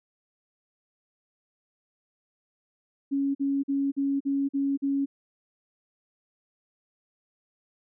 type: tone bursts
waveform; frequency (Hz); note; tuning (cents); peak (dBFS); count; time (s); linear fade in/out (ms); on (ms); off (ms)
sine; 277.2; C#4; 0; -23; 7; 3.11-5.06; 20; 240; 45
effects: none